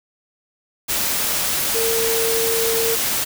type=tone in noise; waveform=sine; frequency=455.5 Hz; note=A#4; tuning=40 cents flat; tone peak=-20 dBFS; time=1.74-2.96 s; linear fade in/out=20 ms; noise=white; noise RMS=-21 dBFS; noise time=0.88-3.25 s; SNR=-2 dB; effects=none